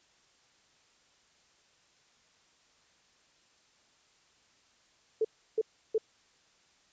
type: tone bursts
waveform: sine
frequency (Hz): 440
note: A4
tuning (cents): 0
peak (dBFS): -24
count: 3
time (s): 5.21-5.981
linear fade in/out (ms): 5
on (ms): 37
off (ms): 330
effects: white hiss -66 dBFS RMS until 6.92 s + resampled to 16000 Hz